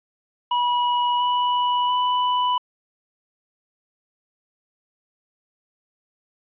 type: tone with pitch steps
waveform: square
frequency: 973 / 982.6 / 992.3 Hz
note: B5 / B5 / B5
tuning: -26 / -9 / +8 cents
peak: -19 dBFS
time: 0.51-2.58 s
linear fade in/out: 5 ms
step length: 690 ms
effects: resampled to 8000 Hz + 9-bit